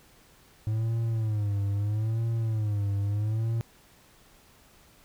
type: tone with vibrato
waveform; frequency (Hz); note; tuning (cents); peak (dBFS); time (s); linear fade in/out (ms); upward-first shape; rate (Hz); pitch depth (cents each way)
triangle; 107.2; A2; -45; -23; 0.67-3.61; 0; sine; 0.77; 120
effects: pink hiss -58 dBFS RMS until 5.04 s